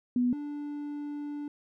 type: tone pair in turn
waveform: sine / triangle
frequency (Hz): 246.2 / 292.2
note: B3 / D4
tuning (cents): -5 / -9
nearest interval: minor third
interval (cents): 296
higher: second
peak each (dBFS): -23 / -32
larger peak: first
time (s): 0.16-0.33 / 0.33-1.48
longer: second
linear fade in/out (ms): 2
effects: none